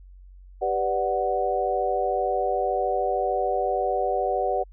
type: chord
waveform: sine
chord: G major seventh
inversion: none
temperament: equal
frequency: 392 / 493.9 / 587.3 / 740 Hz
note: G4 / B4 / D5 / F#5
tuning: 0 / 0 / 0 / 0 cents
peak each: -29 / -28 / -28 / -25 dBFS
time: 0.61-4.64 s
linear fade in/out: 20 ms
effects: added 46 Hz sine -44 dBFS peak until 4.72 s